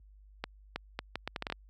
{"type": "accelerating click train", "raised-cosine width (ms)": 0.3, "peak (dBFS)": -18, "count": 10, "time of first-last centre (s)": [0.44, 1.523], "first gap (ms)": 320, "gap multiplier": 0.72, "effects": ["added 50 Hz sine -49 dBFS peak until 1.69 s", "high-pass 60 Hz 12 dB/octave"]}